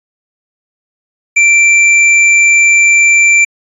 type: tone with tanh clipping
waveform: triangle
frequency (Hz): 2349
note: D7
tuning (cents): 0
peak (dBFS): -6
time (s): 1.36-3.45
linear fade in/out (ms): 10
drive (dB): 18
effects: resampled to 24000 Hz